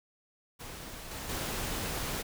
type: noise with level steps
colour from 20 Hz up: pink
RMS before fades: -44 / -40 / -35 dBFS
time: 0.59-2.23 s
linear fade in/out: 20 ms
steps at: 1.11 / 1.29 s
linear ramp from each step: 5 ms
effects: none